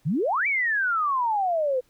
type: exponential two-way sweep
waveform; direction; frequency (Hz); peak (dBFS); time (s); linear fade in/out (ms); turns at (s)
sine; up then down; 129.2 to 2349 to 492.6; -21; 0.05-1.81; 20; 0.47
effects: pink hiss -65 dBFS RMS until 1.89 s